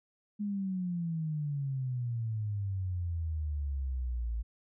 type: exponential sweep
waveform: sine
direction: down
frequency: 209.6 to 55 Hz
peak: -31 dBFS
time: 0.39-4.43 s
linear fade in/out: 20 ms
effects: none